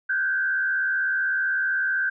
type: tone with frequency modulation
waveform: sine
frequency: 1552 Hz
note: G6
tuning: 18 cents flat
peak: -21 dBFS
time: 0.09-2.1 s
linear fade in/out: 10 ms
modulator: 75.9 Hz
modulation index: 0.83
effects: none